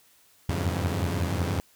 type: tone cluster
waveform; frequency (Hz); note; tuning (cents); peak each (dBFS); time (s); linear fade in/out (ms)
sawtooth; 82.5 / 87.9 / 98.7 / 104.5 / 138.1; E2 / F2 / G2 / G#2 / C#3; +2 / +12 / +12 / +11 / -6; -28 / -25 / -28 / -32 / -31; 0.49-1.6; 0
effects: white hiss -60 dBFS RMS until 1.75 s